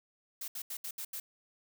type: noise bursts at uneven times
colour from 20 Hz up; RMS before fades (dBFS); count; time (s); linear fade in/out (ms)
blue; -40; 6; 0.41-0.48 / 0.55-0.62 / 0.7-0.77 / 0.84-0.91 / 0.98-1.05 / 1.13-1.2; 5
effects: none